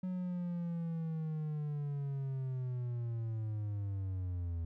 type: linear sweep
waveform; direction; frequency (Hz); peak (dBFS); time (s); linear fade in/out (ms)
triangle; down; 185 to 82.41; -33; 0.03-4.65; 5
effects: none